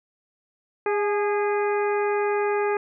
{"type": "harmonic tone with a mistuned harmonic", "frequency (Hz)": 410, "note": "G#4", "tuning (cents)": -22, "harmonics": [1, 2, 3, 4, 5, 6], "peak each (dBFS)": [-22, -28, -32, -34, -36, -38], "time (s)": [0.86, 2.77], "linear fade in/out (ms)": 2, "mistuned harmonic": 2, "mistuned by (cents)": 42, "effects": []}